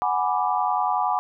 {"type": "chord", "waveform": "sine", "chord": "G# half-diminished seventh", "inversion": "third", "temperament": "equal", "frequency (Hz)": [740, 830.6, 987.8, 1174.7], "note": ["F#5", "G#5", "B5", "D6"], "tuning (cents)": [0, 0, 0, 0], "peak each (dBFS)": [-25, -25, -26, -27], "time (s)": [0.02, 1.19], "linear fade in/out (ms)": 0, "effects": []}